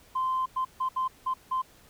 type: tone bursts at uneven times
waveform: sine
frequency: 1038 Hz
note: C6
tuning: 14 cents flat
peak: -24 dBFS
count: 6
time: 0.15-0.46 / 0.56-0.65 / 0.8-0.89 / 0.96-1.08 / 1.26-1.34 / 1.51-1.62 s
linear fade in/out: 10 ms
effects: tanh soft clip ceiling -21 dBFS + pink hiss -57 dBFS RMS until 1.89 s

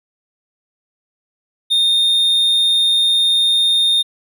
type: tone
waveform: triangle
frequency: 3659 Hz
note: A#7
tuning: 33 cents flat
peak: -10 dBFS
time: 1.7-4.03 s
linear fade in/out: 20 ms
effects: none

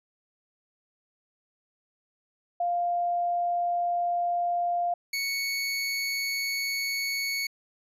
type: tone pair in turn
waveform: sine / 25% pulse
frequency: 699 / 2219 Hz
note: F5 / C#7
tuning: +1 / +1 cents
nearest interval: octave + minor sixth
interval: 2000 cents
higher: second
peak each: -24 dBFS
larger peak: neither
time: 2.6-4.94 / 5.13-7.47 s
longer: neither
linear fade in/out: 5 ms
effects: resampled to 32000 Hz

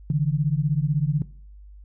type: beating tone pair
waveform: sine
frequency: 141.8 / 157.8 Hz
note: C#3 / D#3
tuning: +40 / +25 cents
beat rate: 16 Hz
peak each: -21 / -23 dBFS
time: 0.1-1.22 s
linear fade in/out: 2 ms
effects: noise-tail reverb RT60 0.5 s tail -19 dB re dry + added 50 Hz sine -42 dBFS peak until 1.84 s

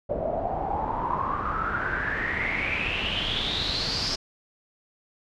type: noise with low-pass filter sweep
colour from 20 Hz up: pink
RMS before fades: -28 dBFS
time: 0.09-4.16 s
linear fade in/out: 10 ms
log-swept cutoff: 580 to 5200 Hz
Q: 9.4
effects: none

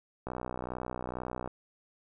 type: click train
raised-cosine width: 1 ms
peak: -22 dBFS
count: 76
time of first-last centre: 0.27-1.476 s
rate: 62.2 Hz
effects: none

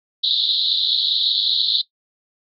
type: band-pass noise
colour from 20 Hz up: white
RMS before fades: -19 dBFS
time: 0.23-1.82 s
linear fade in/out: 10 ms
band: 3500 to 4200 Hz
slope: 96 dB/octave
effects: noise-tail reverb RT60 0.1 s tail -18 dB re dry

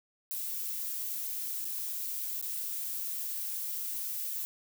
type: noise with dropouts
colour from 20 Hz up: violet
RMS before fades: -36 dBFS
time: 0.31-4.45 s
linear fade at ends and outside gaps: 0 ms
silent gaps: 1.646-1.652 / 2.413-2.426 s
effects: none

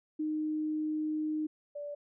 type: tone pair in turn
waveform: sine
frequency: 308.1 / 581.6 Hz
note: D#4 / D5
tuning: -17 / -17 cents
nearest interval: major seventh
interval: 1100 cents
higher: second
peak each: -30 / -37 dBFS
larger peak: first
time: 0.19-1.47 / 1.75-1.95 s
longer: first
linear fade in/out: 10 ms
effects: none

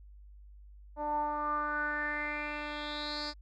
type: tone with low-pass filter sweep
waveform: 10% pulse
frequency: 297 Hz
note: D4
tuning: 20 cents sharp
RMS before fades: -35 dBFS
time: 0.96-3.34 s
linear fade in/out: 50 ms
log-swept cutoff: 760 to 5000 Hz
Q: 6.7
effects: added 50 Hz sine -50 dBFS peak until 3.41 s

